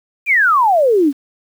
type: exponential sweep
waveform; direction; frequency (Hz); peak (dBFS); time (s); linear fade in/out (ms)
sine; down; 2489 to 261.6; -9; 0.26-1.13; 50
effects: 7-bit